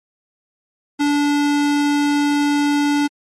square tone, 290 Hz, D4, 22 cents flat, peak -15 dBFS, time 0.99-3.08 s, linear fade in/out 20 ms, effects low-pass 8000 Hz 12 dB/octave + MP3 64 kbps

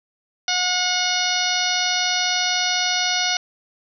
harmonic tone, 726 Hz, F#5, 33 cents flat, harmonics 1 / 2 / 3 / 4 / 5 / 6 / 7 / 8, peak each -27 / -27 / -27 / -27 / -27 / -27 / -27 / -27 dBFS, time 0.48-3.37 s, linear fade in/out 2 ms, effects none

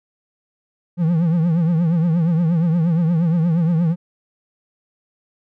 triangle tone with vibrato, 167.2 Hz, E3, 25 cents sharp, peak -12 dBFS, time 0.97-3.96 s, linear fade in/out 50 ms, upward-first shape triangle, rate 8.5 Hz, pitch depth 130 cents each way, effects none

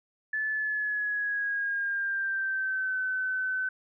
sine tone with pitch glide, 1735 to 1519.2 Hz, A6 to F#6, -25 to +45 cents, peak -27 dBFS, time 0.33-3.69 s, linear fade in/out 5 ms, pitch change -230 cents, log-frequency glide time 0.51-2.97 s, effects none

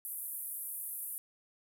white band-pass noise, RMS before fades -41 dBFS, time 0.05-1.18 s, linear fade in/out 0 ms, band 10000 to 14000 Hz, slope 48 dB/octave, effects none

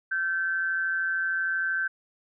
sine tone with amplitude modulation, 1547 Hz, G6, 23 cents flat, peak -22 dBFS, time 0.11-1.88 s, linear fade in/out 10 ms, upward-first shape sine, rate 173 Hz, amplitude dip 55%, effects none

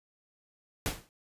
pink noise with exponential decay, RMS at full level -28 dBFS, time 0.86-1.09 s, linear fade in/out 0 ms, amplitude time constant 48 ms, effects resampled to 32000 Hz

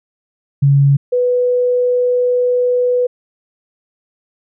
sine tone pair in turn, 140 / 494.3 Hz, C#3 / B4, +18 / +1 cents, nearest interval octave + minor seventh, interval 2183 cents, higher second, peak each -7 / -11 dBFS, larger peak first, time 0.62-0.97 / 1.12-3.07 s, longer second, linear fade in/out 10 ms, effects none

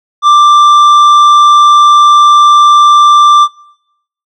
triangle tone with tanh clipping, 1180 Hz, D6, 8 cents sharp, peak -3 dBFS, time 0.22-3.48 s, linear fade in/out 50 ms, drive 12 dB, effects noise-tail reverb RT60 0.8 s tail -22 dB re dry

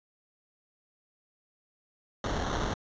pink noise with sample-and-hold, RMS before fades -31 dBFS, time 2.24-2.74 s, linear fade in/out 2 ms, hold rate 2450 Hz, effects resampled to 16000 Hz

